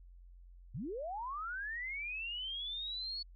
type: linear sweep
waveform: sine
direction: up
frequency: 94.3 to 4435 Hz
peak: -38 dBFS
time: 0.74-3.23 s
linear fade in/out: 10 ms
effects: added 44 Hz sine -53 dBFS peak until 3.35 s